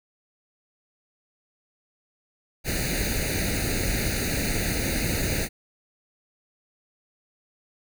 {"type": "noise with comb filter", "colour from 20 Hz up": "pink", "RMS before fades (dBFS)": -26, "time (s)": [2.64, 5.49], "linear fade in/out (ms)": 50, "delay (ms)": 0.46, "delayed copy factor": 1, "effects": []}